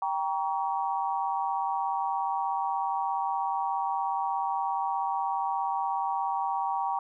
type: chord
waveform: sine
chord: G diminished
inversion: none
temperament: just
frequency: 784 / 940.8 / 1128.9 Hz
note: G5 / Bb5 / Db6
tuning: 0 / +16 / +31 cents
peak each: -30 / -30 / -34 dBFS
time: 0.02-6.99 s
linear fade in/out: 2 ms
effects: none

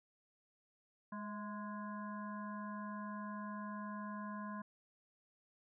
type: harmonic tone with a mistuned harmonic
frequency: 207.2 Hz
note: G#3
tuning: 4 cents flat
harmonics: 1 / 3 / 5 / 7 / 8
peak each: -44 / -54 / -47 / -57 / -55 dBFS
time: 1.12-4.62 s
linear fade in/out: 5 ms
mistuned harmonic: 3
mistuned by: +58 cents
effects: none

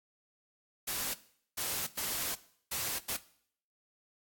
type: noise bursts at uneven times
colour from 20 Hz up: white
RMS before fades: -35 dBFS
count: 5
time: 0.87-1.14 / 1.57-1.87 / 1.97-2.35 / 2.71-2.99 / 3.08-3.17 s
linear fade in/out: 10 ms
effects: noise-tail reverb RT60 0.6 s tail -17 dB re dry + AAC 64 kbps

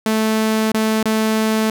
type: tone with dropouts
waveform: sawtooth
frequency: 219 Hz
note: A3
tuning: 8 cents flat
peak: -11 dBFS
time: 0.06-1.7 s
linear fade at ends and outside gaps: 2 ms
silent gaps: 0.719-0.743 / 1.029-1.056 s
effects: none

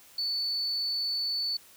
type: tone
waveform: triangle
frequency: 4476 Hz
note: C#8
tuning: 16 cents sharp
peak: -25 dBFS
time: 0.18-1.57 s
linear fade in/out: 5 ms
effects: tanh soft clip ceiling -25 dBFS + white hiss -55 dBFS RMS until 1.76 s

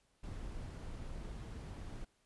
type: noise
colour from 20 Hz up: brown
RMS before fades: -45 dBFS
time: 0.23-2.05 s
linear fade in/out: 10 ms
effects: pink hiss -75 dBFS RMS until 2.25 s + resampled to 24000 Hz

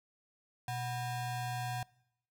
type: ring-modulated tone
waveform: square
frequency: 430 Hz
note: A4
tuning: 40 cents flat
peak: -33 dBFS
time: 0.68-1.83 s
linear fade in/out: 2 ms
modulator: 308 Hz
effects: noise-tail reverb RT60 0.8 s tail -24 dB re dry

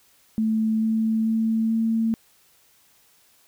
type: tone with pitch steps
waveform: sine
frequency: 220 / 221.7 / 223.3 / 225 Hz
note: A3 / A3 / A3 / A3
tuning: 0 / +13 / +26 / +39 cents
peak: -19 dBFS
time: 0.38-2.14 s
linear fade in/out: 0 ms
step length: 440 ms
effects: white hiss -59 dBFS RMS until 3.47 s

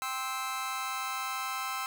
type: chord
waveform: sawtooth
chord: C major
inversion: second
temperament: just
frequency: 784.9 / 1046.5 / 1308.1 Hz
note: G5 / C6 / E6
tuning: +2 / 0 / -14 cents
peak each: -36 / -33 / -32 dBFS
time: 0.02-1.86 s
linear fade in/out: 0 ms
effects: none

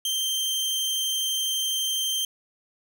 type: tone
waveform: sawtooth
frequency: 3144 Hz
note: G7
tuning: 4 cents sharp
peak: -21 dBFS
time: 0.05-2.25 s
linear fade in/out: 2 ms
effects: none

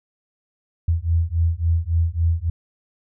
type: beating tone pair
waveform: sine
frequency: 81.7 / 85.3 Hz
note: E2 / F2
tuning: -15 / -40 cents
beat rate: 3.6 Hz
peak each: -20 dBFS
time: 0.88-2.5 s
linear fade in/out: 5 ms
effects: none

